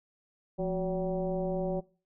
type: tone with frequency modulation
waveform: sine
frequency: 370 Hz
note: F#4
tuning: in tune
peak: -28 dBFS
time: 0.58-1.81 s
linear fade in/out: 20 ms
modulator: 196 Hz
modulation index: 1.5
effects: noise-tail reverb RT60 0.4 s tail -23 dB re dry